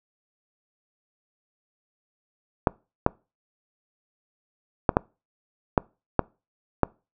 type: clicks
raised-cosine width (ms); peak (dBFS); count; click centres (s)
1; -3; 7; 2.672 / 3.064 / 4.892 / 4.969 / 5.778 / 6.193 / 6.833
effects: noise-tail reverb RT60 0.3 s tail -25 dB re dry